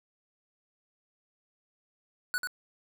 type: tone with echo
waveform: square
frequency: 1476 Hz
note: F#6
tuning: 5 cents flat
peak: -28 dBFS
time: 2.34-2.38 s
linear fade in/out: 0 ms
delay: 92 ms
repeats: 1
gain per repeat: -4 dB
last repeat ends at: 2.472 s
effects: none